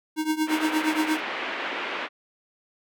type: tone with tremolo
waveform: square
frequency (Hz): 311.6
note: D#4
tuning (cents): +3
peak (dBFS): -20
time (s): 0.16-1.21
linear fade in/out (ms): 50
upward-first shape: triangle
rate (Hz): 8.6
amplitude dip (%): 90
type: band-pass noise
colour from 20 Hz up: white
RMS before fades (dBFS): -31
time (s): 0.46-2.09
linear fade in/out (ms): 50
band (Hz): 260 to 2700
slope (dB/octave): 24
effects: none